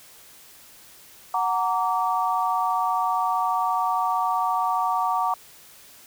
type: chord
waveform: sine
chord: Gb augmented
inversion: none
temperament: just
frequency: 740 / 925 / 1156.2 Hz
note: Gb5 / Bb5 / D6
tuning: 0 / -14 / -27 cents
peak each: -25 dBFS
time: 1.34-5.34 s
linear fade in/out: 2 ms
effects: white hiss -49 dBFS RMS until 6.06 s